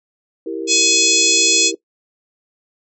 sine chord, E diminished, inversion none, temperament equal, 329.6 / 392 / 466.2 Hz, E4 / G4 / Bb4, 0 / 0 / 0 cents, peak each -25 / -27 / -26 dBFS, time 0.46-1.75 s, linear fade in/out 5 ms
harmonic tone, 847 Hz, G#5, 34 cents sharp, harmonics 3 / 4 / 5 / 6 / 7 / 8 / 9, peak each -19 / -19 / -19 / -19 / -19 / -19 / -19 dBFS, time 0.67-1.72 s, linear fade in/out 50 ms
effects noise-tail reverb RT60 0.1 s tail -17 dB re dry

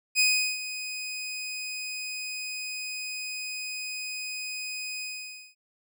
20% pulse tone with ADSR envelope, 2500 Hz, D#7, 8 cents sharp, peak -14 dBFS, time 0.15-5.55 s, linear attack 44 ms, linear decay 380 ms, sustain -14 dB, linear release 530 ms, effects none

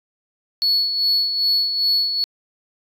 sine tone with tremolo, 4400 Hz, C#8, 14 cents flat, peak -12 dBFS, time 0.62-2.24 s, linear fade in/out 0 ms, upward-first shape sine, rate 2.5 Hz, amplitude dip 60%, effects tanh soft clip ceiling -13 dBFS

